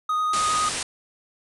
triangle tone with vibrato, 1244.5 Hz, D#6, in tune, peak -19 dBFS, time 0.09-0.69 s, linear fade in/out 5 ms, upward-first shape square, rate 10 Hz, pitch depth 8 cents each way
white low-pass noise, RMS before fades -29 dBFS, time 0.33-0.83 s, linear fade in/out 5 ms, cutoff 9800 Hz, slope 96 dB/octave
effects none

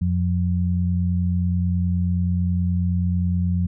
sine tone pair together, 88.62 / 178 Hz, F2 / F3, +26 / +33 cents, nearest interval octave, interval 1207 cents, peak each -20 / -22 dBFS, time 0.01-3.67 s, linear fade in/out 10 ms, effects none

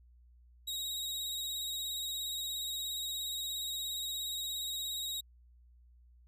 sawtooth tone with vibrato, 3800 Hz, A#7, 33 cents sharp, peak -33 dBFS, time 0.67-5.21 s, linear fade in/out 10 ms, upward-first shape triangle, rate 17 Hz, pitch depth 34 cents each way, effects added 60 Hz sine -58 dBFS peak until 6.27 s

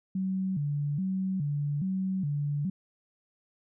sine tone with vibrato, 165.7 Hz, E3, 9 cents sharp, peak -27 dBFS, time 0.15-2.7 s, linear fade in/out 5 ms, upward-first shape square, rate 1.2 Hz, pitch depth 230 cents each way, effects none

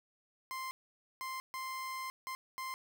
30% pulse tone bursts at uneven times, 1046 Hz, C6, 1 cent flat, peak -36 dBFS, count 5, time 0.51-0.71 / 1.21-1.4 / 1.54-2.1 / 2.27-2.35 / 2.58-2.74 s, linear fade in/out 0 ms, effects none

